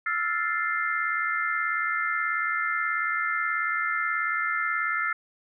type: chord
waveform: sine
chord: F major seventh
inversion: third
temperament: equal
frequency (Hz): 1318.5 / 1396.9 / 1760 / 2093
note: E6 / F6 / A6 / C7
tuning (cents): 0 / 0 / 0 / 0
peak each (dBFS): -30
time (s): 0.06-5.13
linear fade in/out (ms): 5
effects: none